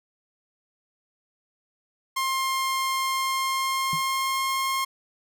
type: tone with pitch glide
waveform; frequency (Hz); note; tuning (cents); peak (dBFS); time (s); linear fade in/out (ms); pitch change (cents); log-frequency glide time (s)
sawtooth; 1061 to 1070.2; C6 to C6; +24 to +39; -20; 2.16-4.85; 10; +15; 3.12-4.68
type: tone with exponential decay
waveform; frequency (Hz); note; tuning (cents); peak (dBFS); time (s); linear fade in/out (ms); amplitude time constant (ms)
sine; 157.5; D#3; +21; -26; 3.93-4.03; 2; 21
effects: none